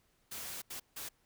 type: noise bursts at uneven times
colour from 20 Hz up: white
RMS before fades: -43 dBFS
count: 3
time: 0.31-0.62 / 0.7-0.8 / 0.96-1.09 s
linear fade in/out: 10 ms
effects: pink hiss -73 dBFS RMS until 1.25 s